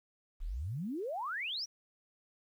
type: exponential sweep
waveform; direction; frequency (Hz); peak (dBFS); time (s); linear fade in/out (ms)
sine; up; 30.77 to 5920; -35; 0.4-1.66; 20
effects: 11-bit